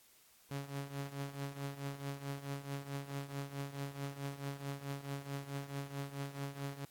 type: tone with tremolo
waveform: sawtooth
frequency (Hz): 139.8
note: C#3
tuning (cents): +15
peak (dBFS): -33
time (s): 0.51-6.85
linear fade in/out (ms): 0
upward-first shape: triangle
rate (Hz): 4.6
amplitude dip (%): 85
effects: white hiss -65 dBFS RMS until 6.9 s + AAC 64 kbps